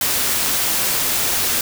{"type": "noise", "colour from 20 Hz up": "white", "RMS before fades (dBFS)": -19, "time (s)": [0.01, 1.61], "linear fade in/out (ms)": 2, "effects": []}